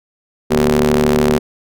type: ring-modulated tone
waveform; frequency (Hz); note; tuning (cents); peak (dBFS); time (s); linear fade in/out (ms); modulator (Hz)
sawtooth; 73.42; D2; 0; -4; 0.5-1.39; 20; 310
effects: none